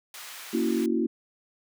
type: high-pass noise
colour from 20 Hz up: pink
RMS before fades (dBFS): -42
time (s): 0.14-0.86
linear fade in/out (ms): 2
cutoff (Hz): 1300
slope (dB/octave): 12
type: chord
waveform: sine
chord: F# dominant seventh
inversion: first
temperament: equal with one note detuned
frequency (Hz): 233.1 / 278.6 / 329.6 / 370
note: A#3 / C#4 / E4 / F#4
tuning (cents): 0 / +9 / 0 / 0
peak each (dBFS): -27 / -31 / -27 / -30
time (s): 0.53-1.07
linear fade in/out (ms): 10
effects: none